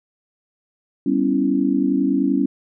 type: chord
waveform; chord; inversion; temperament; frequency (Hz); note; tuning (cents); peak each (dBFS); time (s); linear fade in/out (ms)
sine; C# half-diminished seventh; second; equal; 196 / 246.9 / 277.2 / 329.6; G3 / B3 / C#4 / E4; 0 / 0 / 0 / 0; -23 / -23 / -18 / -24; 1.06-2.46; 5
effects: none